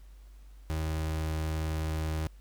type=tone; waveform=35% pulse; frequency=78.7 Hz; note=D#2; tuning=20 cents sharp; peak=-28 dBFS; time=0.7-2.27 s; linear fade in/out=0 ms; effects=added 49 Hz sine -48 dBFS peak until 2.4 s + pink hiss -66 dBFS RMS until 2.4 s